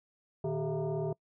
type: tone with frequency modulation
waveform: sine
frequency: 116.54 Hz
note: A#2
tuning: in tune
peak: -30 dBFS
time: 0.44-1.13 s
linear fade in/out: 5 ms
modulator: 270 Hz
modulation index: 2
effects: noise-tail reverb RT60 0.1 s tail -25 dB re dry